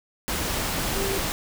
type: tone in noise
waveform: sine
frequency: 392 Hz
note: G4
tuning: in tune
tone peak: -28 dBFS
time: 0.96-1.18 s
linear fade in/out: 0 ms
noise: pink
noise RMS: -27 dBFS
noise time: 0.28-1.32 s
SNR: -4 dB
effects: none